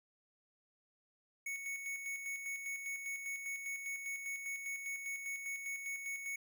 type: tone with tremolo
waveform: square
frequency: 2217 Hz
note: C#7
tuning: in tune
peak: -39 dBFS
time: 1.46-6.36 s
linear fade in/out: 5 ms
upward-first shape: square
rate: 5 Hz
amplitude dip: 45%
effects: none